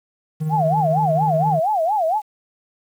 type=tone with tremolo; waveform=triangle; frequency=155.56 Hz; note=D#3; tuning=in tune; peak=-16 dBFS; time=0.4-1.6 s; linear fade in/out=20 ms; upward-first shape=sine; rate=16 Hz; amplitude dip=40%
type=tone with vibrato; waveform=sine; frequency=742 Hz; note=F#5; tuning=5 cents sharp; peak=-16 dBFS; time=0.49-2.22 s; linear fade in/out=50 ms; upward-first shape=sine; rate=4.3 Hz; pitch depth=270 cents each way
effects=8-bit